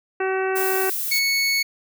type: harmonic tone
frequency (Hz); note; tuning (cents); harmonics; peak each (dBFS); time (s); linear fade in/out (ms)
379.9; F#4; +46; 1 / 2 / 3 / 4 / 5 / 6 / 7; -22 / -28 / -33 / -29 / -33 / -39 / -35; 0.2-0.9; 5
type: noise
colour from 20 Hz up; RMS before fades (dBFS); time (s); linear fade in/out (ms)
violet; -26; 0.55-1.2; 20
type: tone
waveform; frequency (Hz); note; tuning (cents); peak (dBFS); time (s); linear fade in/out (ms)
25% pulse; 2210; C#7; -6; -15; 1.11-1.63; 10
effects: none